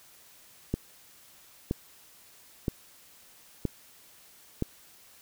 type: click train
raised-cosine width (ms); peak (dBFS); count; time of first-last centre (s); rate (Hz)
3; -14; 5; 0.74-4.623; 1.03
effects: white hiss -56 dBFS RMS until 5.21 s

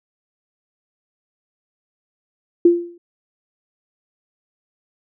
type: tone with exponential decay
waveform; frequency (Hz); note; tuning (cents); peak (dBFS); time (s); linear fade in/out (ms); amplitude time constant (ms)
sine; 345.3; F4; -20; -5; 2.65-2.98; 5; 70
effects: none

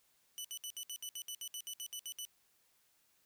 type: tone bursts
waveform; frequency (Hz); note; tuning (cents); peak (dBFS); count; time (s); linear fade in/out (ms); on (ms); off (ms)
15% pulse; 2979; F#7; +11; -34; 15; 0.38-2.251; 0; 65; 64
effects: white hiss -73 dBFS RMS until 3.25 s

